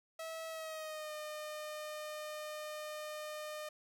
sawtooth tone with pitch glide, 648 to 608.1 Hz, E5 to D#5, -30 to -40 cents, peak -38 dBFS, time 0.19-3.69 s, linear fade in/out 5 ms, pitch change -110 cents, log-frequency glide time 0.48-1.13 s, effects none

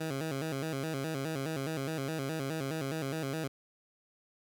15% pulse tone with vibrato, 147.3 Hz, D3, 6 cents sharp, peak -27 dBFS, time 0-3.48 s, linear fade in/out 10 ms, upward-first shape square, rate 4.8 Hz, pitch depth 140 cents each way, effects none

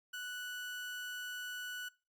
30% pulse tone, 1480 Hz, F#6, in tune, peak -38 dBFS, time 0.13-1.89 s, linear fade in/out 10 ms, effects noise-tail reverb RT60 0.3 s tail -22 dB re dry + Opus 48 kbps

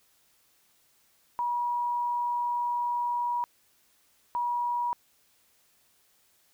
sine tone bursts at uneven times, 963 Hz, B5, 44 cents flat, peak -26 dBFS, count 2, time 1.39-3.44 / 4.35-4.93 s, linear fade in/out 0 ms, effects white hiss -66 dBFS RMS until 6.53 s

